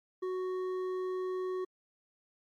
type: tone with hard clipping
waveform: sine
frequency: 370.2 Hz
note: F#4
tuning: 1 cent sharp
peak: -34 dBFS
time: 0.22-1.65 s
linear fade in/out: 10 ms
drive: 7 dB
effects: MP3 64 kbps